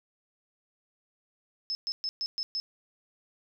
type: tone bursts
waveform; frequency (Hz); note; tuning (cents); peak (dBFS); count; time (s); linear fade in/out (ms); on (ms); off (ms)
sine; 5220; E8; -18; -29; 6; 1.7-2.6; 0; 50; 120
effects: none